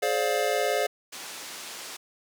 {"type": "chord", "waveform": "square", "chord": "D half-diminished seventh", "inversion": "second", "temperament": "just", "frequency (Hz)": [422.9, 528.6, 587.3, 704.8], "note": ["Ab4", "C5", "D5", "F5"], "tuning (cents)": [31, 18, 0, 16], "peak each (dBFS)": -30, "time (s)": [0.02, 0.87], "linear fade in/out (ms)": 10}
{"type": "band-pass noise", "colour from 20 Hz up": "white", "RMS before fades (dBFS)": -40, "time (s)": [1.12, 1.97], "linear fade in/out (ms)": 10, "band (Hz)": [250, 7500], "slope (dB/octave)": 12}
{"effects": []}